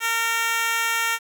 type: tone with high-pass filter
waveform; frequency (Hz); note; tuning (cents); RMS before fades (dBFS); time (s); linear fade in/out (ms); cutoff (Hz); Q
10% pulse; 458.8; A#4; -28; -23; 0-1.19; 50; 1300; 0.92
effects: 8-bit